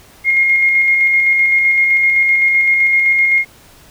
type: tone with tremolo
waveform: sine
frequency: 2140 Hz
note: C7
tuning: 38 cents sharp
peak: -8 dBFS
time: 0.24-3.45 s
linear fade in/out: 50 ms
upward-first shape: square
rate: 7.8 Hz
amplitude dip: 25%
effects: pink hiss -44 dBFS RMS until 3.9 s